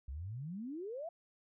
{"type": "exponential sweep", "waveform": "sine", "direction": "up", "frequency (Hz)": [61.74, 701], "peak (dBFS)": -40, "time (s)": [0.08, 1.09], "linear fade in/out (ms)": 5, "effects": []}